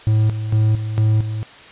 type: tone with tremolo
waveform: triangle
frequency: 108.6 Hz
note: A2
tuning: 22 cents flat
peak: -10 dBFS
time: 0.07-1.43 s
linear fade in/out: 0 ms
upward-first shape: square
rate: 2.2 Hz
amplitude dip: 65%
effects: white hiss -41 dBFS RMS until 1.71 s + resampled to 8000 Hz